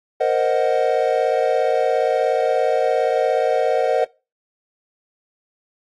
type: chord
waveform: triangle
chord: C half-diminished seventh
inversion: third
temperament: equal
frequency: 466.2 / 523.3 / 622.3 / 740 Hz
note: Bb4 / C5 / Eb5 / Gb5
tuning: 0 / 0 / 0 / 0 cents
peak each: -19 / -19 / -19 / -20 dBFS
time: 0.2-4.05 s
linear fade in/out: 10 ms
effects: noise-tail reverb RT60 0.3 s tail -24 dB re dry + AAC 32 kbps